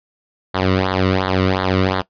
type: tone with flanger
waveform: sawtooth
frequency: 93.8 Hz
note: F#2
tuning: 24 cents sharp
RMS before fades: -17 dBFS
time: 0.54-2.02 s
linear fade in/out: 10 ms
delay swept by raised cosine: 0.38 to 1.24 ms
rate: 2.8 Hz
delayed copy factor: -0.9
effects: noise-tail reverb RT60 0.1 s tail -19 dB re dry + resampled to 11025 Hz